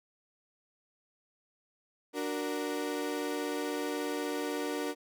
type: chord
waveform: 35% pulse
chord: D augmented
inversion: none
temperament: equal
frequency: 293.7 / 370 / 466.2 Hz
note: D4 / F#4 / A#4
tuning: 0 / 0 / 0 cents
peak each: -34 / -37 / -35 dBFS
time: 2.13-4.95 s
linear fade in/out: 50 ms
effects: none